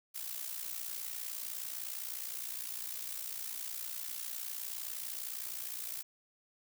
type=noise with amplitude modulation; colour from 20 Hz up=blue; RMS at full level=-38 dBFS; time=0.14-6.03 s; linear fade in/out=20 ms; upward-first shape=sine; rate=59.7 Hz; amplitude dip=70%; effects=none